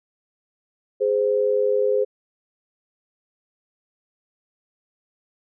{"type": "tone pair together", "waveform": "sine", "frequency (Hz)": [415.3, 515.9], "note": ["G#4", "C5"], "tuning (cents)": [0, -24], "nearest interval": "major third", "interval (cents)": 376, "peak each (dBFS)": -20, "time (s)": [1, 2.05], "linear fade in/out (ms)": 20, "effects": []}